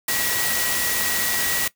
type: tone in noise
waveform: sine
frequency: 1921 Hz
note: B6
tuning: 48 cents flat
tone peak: -28 dBFS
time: 0.08-1.68 s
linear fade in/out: 5 ms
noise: white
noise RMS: -23 dBFS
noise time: 0.08-1.68 s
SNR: -8 dB
effects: noise-tail reverb RT60 0.1 s tail -18 dB re dry